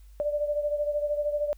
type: beating tone pair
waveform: sine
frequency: 587.3 / 600.3 Hz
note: D5 / D5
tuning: 0 / +38 cents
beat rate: 13 Hz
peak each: -26 / -32 dBFS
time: 0.2-1.53 s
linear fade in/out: 0 ms
effects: added 50 Hz sine -47 dBFS peak until 1.57 s + white hiss -66 dBFS RMS until 1.57 s